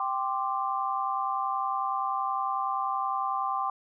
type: chord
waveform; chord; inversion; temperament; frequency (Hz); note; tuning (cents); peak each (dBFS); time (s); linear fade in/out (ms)
sine; G suspended fourth; none; just; 784 / 1045.3 / 1176; G5 / C6 / D6; 0 / -2 / +2; -31; 0-3.7; 2
effects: none